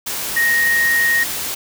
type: tone in noise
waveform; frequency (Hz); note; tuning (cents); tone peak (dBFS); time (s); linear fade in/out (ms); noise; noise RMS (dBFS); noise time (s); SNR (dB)
sine; 1869; A#6; +4; -13; 0.36-1.24; 10; white; -24; 0.06-1.55; +8
effects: none